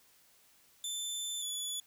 20% pulse tone pair in turn, 3532 / 3433 Hz, A7 / A7, +6 / -43 cents, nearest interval unison, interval 49 cents, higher first, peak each -30 / -30 dBFS, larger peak neither, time 0.84-1.42 / 1.42-1.8 s, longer first, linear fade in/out 2 ms, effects white hiss -65 dBFS RMS until 1.86 s

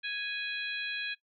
harmonic tone with a mistuned harmonic, 830.6 Hz, G#5, in tune, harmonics 2 / 3 / 4 / 5, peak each -37 / -37 / -40 / -42 dBFS, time 0.03-1.15 s, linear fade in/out 20 ms, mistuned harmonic 5, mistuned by -52 cents, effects noise-tail reverb RT60 0.1 s tail -18 dB re dry

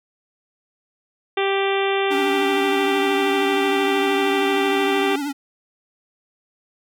harmonic tone, 392 Hz, G4, in tune, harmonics 1 / 2 / 3 / 4 / 5 / 6 / 7 / 8 / 9, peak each -20 / -25 / -29 / -32 / -30 / -30 / -31 / -33 / -33 dBFS, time 1.37-5.16 s, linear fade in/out 5 ms
square tone with vibrato, 284.8 Hz, C#4, 47 cents sharp, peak -24 dBFS, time 2.1-5.33 s, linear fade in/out 20 ms, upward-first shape triangle, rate 13 Hz, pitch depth 83 cents each way
effects none

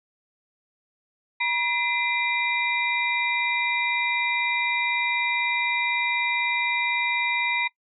sine tone cluster, 960 / 2041 / 2381 / 3781 Hz, B5 / C7 / D7 / A#7, -49 / -44 / +23 / +24 cents, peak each -28 / -25 / -26 / -34 dBFS, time 1.4-7.68 s, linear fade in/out 10 ms, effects noise-tail reverb RT60 0.1 s tail -22 dB re dry

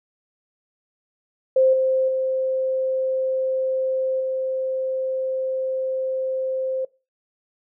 sine tone with level steps, 523.3 Hz, C5, in tune, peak -13 / -17 / -20 / -22 dBFS, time 1.56-6.85 s, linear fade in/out 5 ms, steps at 1.73 / 2.08 / 4.2 s, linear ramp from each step 5 ms, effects noise-tail reverb RT60 0.3 s tail -22 dB re dry

